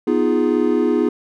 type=chord; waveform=triangle; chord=F half-diminished seventh; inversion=second; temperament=equal; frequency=246.9 / 311.1 / 349.2 / 415.3 Hz; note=Cb4 / Eb4 / F4 / Ab4; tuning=0 / 0 / 0 / 0 cents; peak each=-18 dBFS; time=0.07-1.09 s; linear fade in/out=5 ms; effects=none